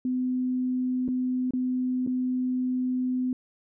sine tone with dropouts, 253.6 Hz, B3, 46 cents sharp, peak -24 dBFS, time 0.05-3.33 s, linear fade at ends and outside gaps 2 ms, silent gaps 1.08-1.086 / 1.508-1.535 / 2.065-2.073 s, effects none

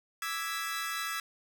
sawtooth chord, E dominant seventh, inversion third, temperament equal, 1174.7 / 1318.5 / 1661.2 / 1975.5 Hz, D6 / E6 / G#6 / B6, 0 / 0 / 0 / 0 cents, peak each -39 / -33 / -35 / -36 dBFS, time 0.22-1.2 s, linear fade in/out 2 ms, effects none

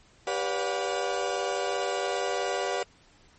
35% pulse tone cluster, 392.9 / 491.2 / 574 / 721 Hz, G4 / B4 / D5 / F#5, +4 / -9 / -40 / -45 cents, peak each -31 dBFS, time 0.27-2.83 s, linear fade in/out 2 ms, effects pink hiss -59 dBFS RMS until 3.38 s + MP3 32 kbps

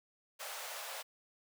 pink high-pass noise, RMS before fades -44 dBFS, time 0.39-1.03 s, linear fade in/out 20 ms, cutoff 520 Hz, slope 48 dB/octave, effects none

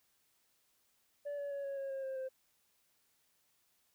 sine tone with pitch steps, 577 / 569.1 / 561.2 / 553.5 / 545.9 / 538.4 / 530.9 / 523.6 Hz, D5 / C#5 / C#5 / C#5 / C#5 / C5 / C5 / C5, -31 / +45 / +21 / -3 / -27 / +49 / +25 / +1 cents, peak -35 dBFS, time 1.25-2.29 s, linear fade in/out 20 ms, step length 130 ms, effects tanh soft clip ceiling -37 dBFS + white hiss -75 dBFS RMS until 3.94 s

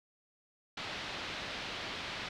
white low-pass noise, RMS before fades -41 dBFS, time 0.77-2.29 s, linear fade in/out 5 ms, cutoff 4000 Hz, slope 24 dB/octave, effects none

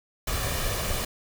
pink noise with comb filter, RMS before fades -28 dBFS, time 0.27-1.05 s, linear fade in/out 5 ms, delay 1.7 ms, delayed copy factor +0.5, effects none

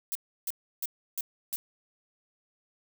violet noise bursts, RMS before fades -32 dBFS, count 5, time 0.12-1.56 s, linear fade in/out 0 ms, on 32 ms, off 320 ms, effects none

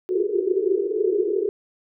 white band-pass noise, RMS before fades -22 dBFS, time 0.09-1.49 s, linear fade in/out 0 ms, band 360 to 430 Hz, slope 96 dB/octave, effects none

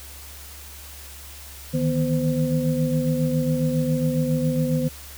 sine tone cluster, 153.6 / 160.9 / 245.7 / 515 Hz, D#3 / E3 / B3 / C5, -22 / -42 / -9 / -28 cents, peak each -23 / -27 / -24 / -27 dBFS, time 1.73-4.89 s, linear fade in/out 20 ms, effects added 70 Hz sine -42 dBFS peak until 5.17 s + white hiss -42 dBFS RMS until 5.17 s

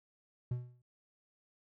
triangle tone with exponential decay, 123 Hz, B2, 7 cents flat, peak -28 dBFS, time 0.51-0.82 s, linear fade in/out 5 ms, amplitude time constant 67 ms, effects none

